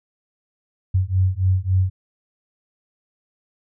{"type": "beating tone pair", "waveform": "sine", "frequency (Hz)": [91.8, 95.4], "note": ["F#2", "G2"], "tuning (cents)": [-13, -47], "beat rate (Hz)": 3.6, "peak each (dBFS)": -19, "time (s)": [0.94, 1.9], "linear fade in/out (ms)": 10, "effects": []}